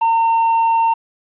triangle tone, 912 Hz, A#5, 38 cents flat, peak -10 dBFS, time 0.01-0.94 s, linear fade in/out 10 ms, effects resampled to 8000 Hz + 8-bit

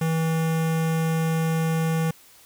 square tone with notch filter, 162 Hz, E3, 30 cents flat, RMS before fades -23 dBFS, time 0.01-2.11 s, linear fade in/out 5 ms, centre 4300 Hz, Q 1.9, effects white hiss -52 dBFS RMS until 2.45 s

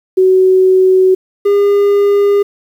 sine / triangle tone pair in turn, 374.7 / 404.7 Hz, F#4 / G#4, +22 / -45 cents, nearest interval minor second, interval 133 cents, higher second, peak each -5 dBFS, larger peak neither, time 0.17-1.15 / 1.45-2.43 s, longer neither, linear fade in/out 10 ms, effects 7-bit

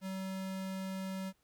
square tone, 190.3 Hz, F#3, 49 cents sharp, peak -38 dBFS, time 0.01-1.33 s, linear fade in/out 50 ms, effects pink hiss -75 dBFS RMS until 1.43 s

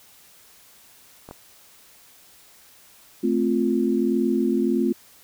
clicks, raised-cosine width 1 ms, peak -25 / -23 dBFS, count 2, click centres 1.289 / 1.311 s
sine chord, F major, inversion first, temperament equal, 220 / 261.6 / 349.2 Hz, A3 / C4 / F4, 0 / 0 / 0 cents, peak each -23 dBFS, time 3.23-4.93 s, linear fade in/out 10 ms
effects white hiss -52 dBFS RMS until 5.23 s

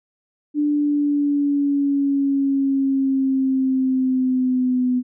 sine exponential sweep, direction down, 296 to 249.7 Hz, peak -16 dBFS, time 0.54-5.03 s, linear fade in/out 50 ms, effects none

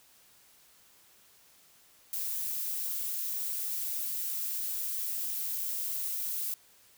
violet noise with amplitude modulation, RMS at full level -33 dBFS, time 2.13-6.54 s, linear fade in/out 2 ms, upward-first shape sine, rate 178 Hz, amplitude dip 25%, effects white hiss -61 dBFS RMS until 6.97 s

